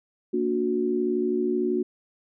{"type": "chord", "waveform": "sine", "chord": "Bb augmented", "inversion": "none", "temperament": "just", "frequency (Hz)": [233.1, 291.4, 364.2], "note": ["Bb3", "D4", "F#4"], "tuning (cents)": [0, -13, -27], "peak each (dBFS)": [-28, -29, -24], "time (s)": [0.33, 1.83], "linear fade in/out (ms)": 10, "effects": []}